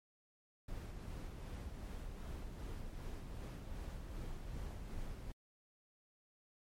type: noise with tremolo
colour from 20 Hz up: brown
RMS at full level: -44 dBFS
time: 0.68-5.32 s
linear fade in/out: 5 ms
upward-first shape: sine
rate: 2.6 Hz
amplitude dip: 35%
effects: MP3 64 kbps